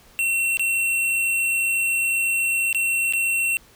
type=tone with dropouts; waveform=square; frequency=2717 Hz; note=F7; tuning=48 cents flat; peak=-20 dBFS; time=0.19-3.57 s; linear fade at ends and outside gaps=0 ms; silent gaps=0.571-0.595 / 2.728-2.747 / 3.125-3.135 s; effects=pink hiss -52 dBFS RMS until 3.75 s

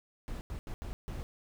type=noise bursts at uneven times; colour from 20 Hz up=brown; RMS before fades=-39 dBFS; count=5; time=0.28-0.41 / 0.5-0.59 / 0.67-0.74 / 0.82-0.93 / 1.08-1.23 s; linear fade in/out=0 ms; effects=none

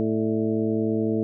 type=harmonic tone with a mistuned harmonic; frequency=110 Hz; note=A2; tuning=in tune; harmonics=1 / 2 / 3 / 4 / 5 / 6; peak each=-31 / -25 / -26 / -27 / -37 / -36 dBFS; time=0-1.23 s; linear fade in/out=0 ms; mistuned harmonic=5; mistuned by=+110 cents; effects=none

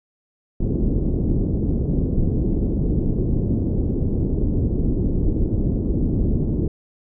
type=low-pass noise; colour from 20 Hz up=pink; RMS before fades=-20 dBFS; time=0.6-6.68 s; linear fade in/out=2 ms; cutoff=370 Hz; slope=24 dB/octave; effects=none

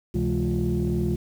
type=tone cluster; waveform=sine; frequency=71 / 130.3 / 168.3 / 210.6 / 352.8 Hz; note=C#2 / C3 / E3 / G#3 / F4; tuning=+42 / -7 / +36 / +24 / +18 cents; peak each=-27 dBFS; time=0.14-1.16 s; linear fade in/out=10 ms; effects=tanh soft clip ceiling -16 dBFS + 8-bit

